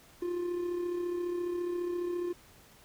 triangle tone with amplitude modulation, 351.5 Hz, F4, 11 cents sharp, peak -27 dBFS, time 0.22-2.33 s, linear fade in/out 5 ms, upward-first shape sine, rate 34.6 Hz, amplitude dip 45%, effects pink hiss -58 dBFS RMS until 2.84 s

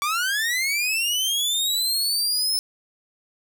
sawtooth linear sweep, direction up, 1134 to 5274 Hz, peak -18 dBFS, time 0.02-2.59 s, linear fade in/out 0 ms, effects none

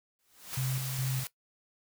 white noise with exponential growth, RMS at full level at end -39 dBFS, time 0.19-0.55 s, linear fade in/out 0 ms, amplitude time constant 78 ms
white high-pass noise, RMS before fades -39 dBFS, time 0.53-1.27 s, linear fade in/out 0 ms, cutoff 510 Hz, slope 12 dB/octave
sine tone with tremolo, 130.81 Hz, C3, in tune, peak -29 dBFS, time 0.57-1.24 s, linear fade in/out 5 ms, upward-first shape square, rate 2.4 Hz, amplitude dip 45%
effects noise-tail reverb RT60 0.1 s tail -17 dB re dry

